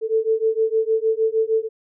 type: beating tone pair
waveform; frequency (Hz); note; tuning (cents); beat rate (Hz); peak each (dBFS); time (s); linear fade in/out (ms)
sine; 440.4 / 446.9; A4 / A4; +2 / +27; 6.5; -20; 0.01-1.69; 50
effects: none